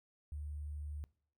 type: tone with sample-and-hold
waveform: sine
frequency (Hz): 74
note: D2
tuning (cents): +14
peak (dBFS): -40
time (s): 0.32-1.04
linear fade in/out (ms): 0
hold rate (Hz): 8820
effects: noise-tail reverb RT60 0.5 s tail -22 dB re dry